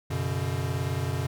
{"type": "chord", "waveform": "square", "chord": "F# suspended fourth", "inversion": "none", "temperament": "equal with one note detuned", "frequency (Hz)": [92.5, 123.47, 141.67], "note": ["F#2", "B2", "C#3"], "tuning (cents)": [0, 0, 38], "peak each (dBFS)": -32, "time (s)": [0.1, 1.27], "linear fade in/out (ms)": 10, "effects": []}